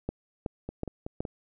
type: two click trains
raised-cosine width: 2 ms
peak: -17 / -22 dBFS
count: 4 / 4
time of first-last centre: 0.09-1.205 / 0.69-1.252 s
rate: 2.69 / 5.34 Hz
effects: none